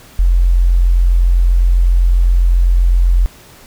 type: tone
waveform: sine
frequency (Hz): 43.83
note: F1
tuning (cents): +7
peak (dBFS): -7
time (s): 0.19-3.26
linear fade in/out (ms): 0
effects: pink hiss -41 dBFS RMS until 3.66 s